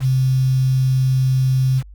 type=tone with quantisation; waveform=sine; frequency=130.81 Hz; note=C3; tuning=in tune; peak=-13 dBFS; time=0-1.83 s; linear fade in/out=50 ms; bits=6; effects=added 50 Hz sine -37 dBFS peak until 1.94 s